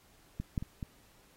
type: clicks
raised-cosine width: 5 ms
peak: -23 / -19 / -27 / -25 dBFS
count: 4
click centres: 0.4 / 0.578 / 0.625 / 0.828 s
effects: pink hiss -64 dBFS RMS until 1.36 s + AAC 48 kbps